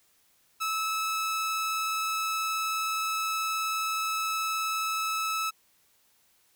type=tone with vibrato; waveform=sawtooth; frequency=1303 Hz; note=E6; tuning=20 cents flat; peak=-24 dBFS; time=0.6-5.51 s; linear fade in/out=20 ms; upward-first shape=triangle; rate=19 Hz; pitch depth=9 cents each way; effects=white hiss -66 dBFS RMS until 6.55 s